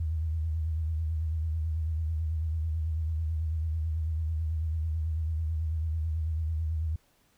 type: tone with vibrato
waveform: sine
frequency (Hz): 79.6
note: D#2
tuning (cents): +40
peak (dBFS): -27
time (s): 0-6.96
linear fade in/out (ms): 5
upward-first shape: sine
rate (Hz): 9.1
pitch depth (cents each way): 63
effects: pink hiss -67 dBFS RMS until 7.37 s